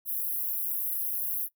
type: high-pass noise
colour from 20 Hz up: pink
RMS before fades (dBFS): -31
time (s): 0.05-1.49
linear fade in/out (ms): 50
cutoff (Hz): 11000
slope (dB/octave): 96
effects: noise-tail reverb RT60 0.1 s tail -19 dB re dry